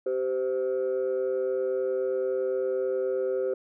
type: tone pair together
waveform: sine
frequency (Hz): 387.1 / 516.7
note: G4 / C5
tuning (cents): -22 / -22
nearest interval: perfect fourth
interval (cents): 500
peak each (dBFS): -26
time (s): 0.06-3.54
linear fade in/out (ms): 5
effects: tanh soft clip ceiling -21 dBFS